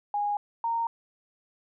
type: tone pair in turn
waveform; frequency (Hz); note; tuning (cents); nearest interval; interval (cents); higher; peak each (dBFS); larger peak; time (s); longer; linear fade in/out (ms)
sine; 823 / 923.8; G#5 / A#5; -16 / -16; major second; 200; second; -25 / -25; neither; 0.14-0.37 / 0.64-0.87; neither; 2
effects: none